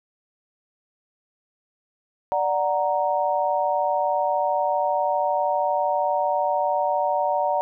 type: chord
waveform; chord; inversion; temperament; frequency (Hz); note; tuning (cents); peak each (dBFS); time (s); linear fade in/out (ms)
sine; D augmented; none; equal; 587.3 / 740 / 932.3; D5 / F#5 / A#5; 0 / 0 / 0; -24; 2.32-7.61; 0
effects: none